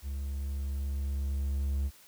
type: tone with level ramp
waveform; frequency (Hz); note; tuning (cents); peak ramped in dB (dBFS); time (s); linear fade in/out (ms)
triangle; 69.3; C#2; 0; -31 to -25; 0.02-1.91; 50
effects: white hiss -57 dBFS RMS until 2.07 s